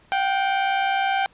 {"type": "tone pair together", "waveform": "sawtooth", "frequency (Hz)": [720.4, 780], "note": ["F#5", "G5"], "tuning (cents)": [-46, -9], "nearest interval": "minor second", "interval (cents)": 137, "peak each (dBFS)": [-25, -16], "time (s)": [0.12, 1.26], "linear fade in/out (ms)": 0, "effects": ["pink hiss -56 dBFS RMS until 1.33 s", "resampled to 8000 Hz"]}